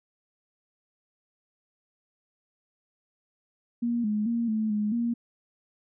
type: tone with pitch steps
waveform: sine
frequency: 236.7 / 211 / 233.5 / 217.7 / 209.9 / 235.3 Hz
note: A#3 / G#3 / A#3 / A3 / G#3 / A#3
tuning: +27 / +28 / +3 / -18 / +19 / +16 cents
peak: -24 dBFS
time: 3.82-5.14 s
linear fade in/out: 10 ms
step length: 220 ms
effects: none